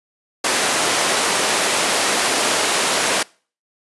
pink high-pass noise, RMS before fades -18 dBFS, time 0.44-3.23 s, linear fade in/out 5 ms, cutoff 420 Hz, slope 12 dB/octave, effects noise-tail reverb RT60 0.4 s tail -24 dB re dry + resampled to 24000 Hz

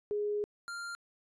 sine / square tone pair in turn, 415.3 / 1393.5 Hz, G#4 / F6, 0 / -4 cents, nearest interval octave + major sixth, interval 2096 cents, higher second, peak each -30 / -39 dBFS, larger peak first, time 0.11-0.44 / 0.68-0.95 s, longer first, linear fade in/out 0 ms, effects resampled to 22050 Hz

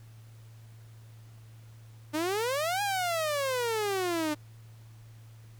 sawtooth exponential two-way sweep, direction up then down, 294.3 to 830.6 to 294.3 Hz, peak -24 dBFS, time 2.13-4.35 s, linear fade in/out 20 ms, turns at 2.82 s, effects added 112 Hz sine -48 dBFS peak until 5.59 s + pink hiss -62 dBFS RMS until 5.59 s

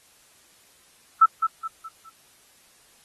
sine tone with echo, 1318.5 Hz, E6, in tune, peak -10 dBFS, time 1.21-1.26 s, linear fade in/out 10 ms, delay 210 ms, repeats 4, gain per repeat -8 dB, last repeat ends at 2.1 s, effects white hiss -57 dBFS RMS until 3.04 s + AAC 32 kbps

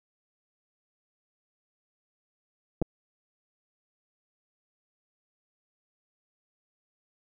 clicks, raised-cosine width 2 ms, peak -14 / -15 dBFS, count 2, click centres 2.817 / 2.823 s, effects none

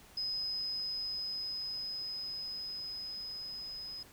sine tone with level ramp, 5050 Hz, D#8, 25 cents sharp, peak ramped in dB -33 to -41 dBFS, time 0.17-4.03 s, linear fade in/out 5 ms, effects pink hiss -58 dBFS RMS until 4.12 s

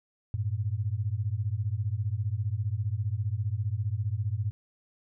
sine beating tone pair, 97.1 / 112.1 Hz, G2 / A2, -16 / +33 cents, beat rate 15 Hz, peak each -30 dBFS, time 0.34-4.51 s, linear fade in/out 0 ms, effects none

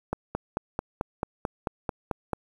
click train, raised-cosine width 1 ms, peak -13 dBFS, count 11, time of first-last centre 0.13-2.333 s, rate 4.54 Hz, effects 8-bit

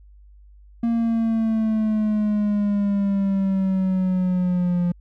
triangle exponential sweep, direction down, 233.1 to 174.61 Hz, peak -16 dBFS, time 0.83-4.92 s, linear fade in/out 5 ms, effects added 50 Hz sine -45 dBFS peak until 5 s

